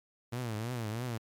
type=tone with vibrato; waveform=sawtooth; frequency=115.5 Hz; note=A#2; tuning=16 cents flat; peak=-30 dBFS; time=0.32-1.18 s; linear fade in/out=10 ms; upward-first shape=triangle; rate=3.1 Hz; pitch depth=180 cents each way; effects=MP3 96 kbps